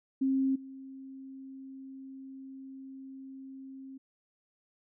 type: tone with level steps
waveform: sine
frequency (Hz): 267.2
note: C4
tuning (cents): +36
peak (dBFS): -25 / -43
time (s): 0.21-3.98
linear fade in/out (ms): 10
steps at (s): 0.55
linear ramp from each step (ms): 10
effects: none